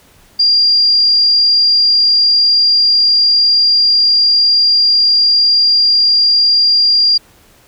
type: tone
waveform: sine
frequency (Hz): 4787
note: D8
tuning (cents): +32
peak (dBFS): -7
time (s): 0.39-7.18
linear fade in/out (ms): 10
effects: pink hiss -47 dBFS RMS until 7.67 s